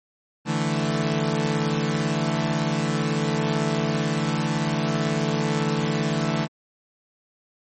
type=chord; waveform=sawtooth; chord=D suspended second; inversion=none; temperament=equal; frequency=146.83 / 164.81 / 220 Hz; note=D3 / E3 / A3; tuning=0 / 0 / 0 cents; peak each=-22 dBFS; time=0.45-6.48 s; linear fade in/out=50 ms; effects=MP3 32 kbps